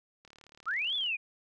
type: click train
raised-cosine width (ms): 0.2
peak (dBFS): -37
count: 31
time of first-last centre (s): 0.25-1.063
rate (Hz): 36.9
type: linear two-way sweep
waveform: sine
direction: up then down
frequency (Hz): 1174.7 to 3520 to 2370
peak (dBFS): -29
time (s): 0.66-1.17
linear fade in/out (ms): 20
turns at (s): 0.95
effects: none